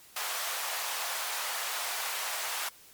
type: high-pass noise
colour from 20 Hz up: pink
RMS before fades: -34 dBFS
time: 0.16-2.69 s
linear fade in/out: 5 ms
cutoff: 700 Hz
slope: 24 dB/octave
effects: white hiss -55 dBFS RMS until 2.93 s + MP3 96 kbps